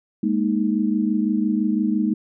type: chord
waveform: sine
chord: Ab suspended second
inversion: none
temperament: just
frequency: 207.7 / 233.6 / 311.5 Hz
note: Ab3 / Bb3 / Eb4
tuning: 0 / +4 / +2 cents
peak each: -21 / -23 / -23 dBFS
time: 0.23-2.14 s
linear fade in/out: 5 ms
effects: none